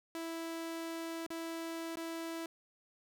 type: tone with dropouts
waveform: sawtooth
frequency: 329.6 Hz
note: E4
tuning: in tune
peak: -35 dBFS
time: 0.15-2.46 s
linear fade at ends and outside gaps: 1 ms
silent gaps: 1.265-1.304 / 1.957-1.971 s
effects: none